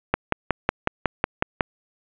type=click train; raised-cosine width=0.5 ms; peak=-3 dBFS; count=9; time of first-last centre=0.14-1.608 s; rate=5.45 Hz; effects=resampled to 8000 Hz + 7-bit